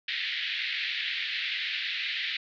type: band-pass noise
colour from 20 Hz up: pink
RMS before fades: -32 dBFS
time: 0.08-2.37 s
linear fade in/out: 5 ms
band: 1800 to 4100 Hz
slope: 48 dB/octave
effects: none